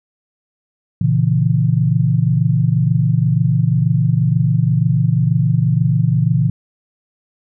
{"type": "chord", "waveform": "sine", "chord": "A# diminished", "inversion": "none", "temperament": "equal", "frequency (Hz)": [116.54, 138.59, 164.81], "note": ["A#2", "C#3", "E3"], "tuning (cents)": [0, 0, 0], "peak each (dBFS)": -16, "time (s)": [1.01, 6.5], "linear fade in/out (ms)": 5, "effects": []}